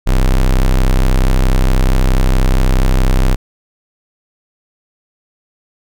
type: tone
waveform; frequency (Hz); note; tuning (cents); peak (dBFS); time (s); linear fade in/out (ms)
45% pulse; 32.27; C1; -23; -8; 0.06-3.36; 20
effects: none